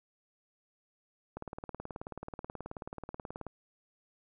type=click train; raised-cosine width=1 ms; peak=-26 dBFS; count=40; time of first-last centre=1.37-3.467 s; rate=18.6 Hz; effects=none